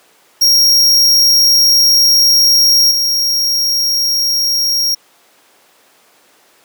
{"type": "tone with level steps", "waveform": "45% pulse", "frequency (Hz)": 5588, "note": "F8", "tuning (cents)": 0, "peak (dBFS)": [-7, -12], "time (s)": [0.41, 4.95], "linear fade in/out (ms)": 10, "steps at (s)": 2.91, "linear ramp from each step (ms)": 2, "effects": ["pink hiss -49 dBFS RMS until 6.64 s", "high-pass 400 Hz 12 dB/octave"]}